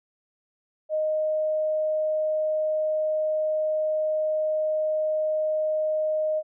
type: tone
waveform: sine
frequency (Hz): 620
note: D#5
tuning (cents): -6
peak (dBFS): -22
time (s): 0.89-6.43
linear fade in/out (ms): 50
effects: none